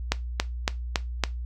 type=click train; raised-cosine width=0.2 ms; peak=-4 dBFS; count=5; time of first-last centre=0.12-1.237 s; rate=3.58 Hz; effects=noise-tail reverb RT60 0.2 s tail -17 dB re dry + added 60 Hz sine -30 dBFS peak until 1.45 s